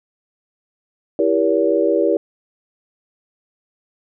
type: chord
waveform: sine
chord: E diminished seventh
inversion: none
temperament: just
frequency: 329.6 / 395.6 / 474.7 / 569.6 Hz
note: E4 / G4 / Bb4 / Db5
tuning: 0 / +16 / +31 / +47 cents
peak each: -19 dBFS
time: 1.19-2.17 s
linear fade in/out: 2 ms
effects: none